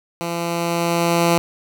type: tone with level ramp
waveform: 10% pulse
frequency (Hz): 170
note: F3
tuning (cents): -46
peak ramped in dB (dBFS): -15 to -5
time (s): 0.21-1.38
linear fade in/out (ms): 0
effects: none